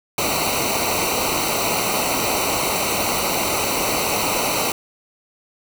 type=noise with comb filter; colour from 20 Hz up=pink; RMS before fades=-21 dBFS; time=0.18-4.72 s; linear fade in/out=2 ms; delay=0.59 ms; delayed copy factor=-0.9; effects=none